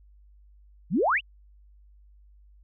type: exponential sweep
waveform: sine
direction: up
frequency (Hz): 138.59 to 3164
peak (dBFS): -20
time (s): 0.9-1.21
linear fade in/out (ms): 50
effects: added 50 Hz sine -52 dBFS peak until 2.63 s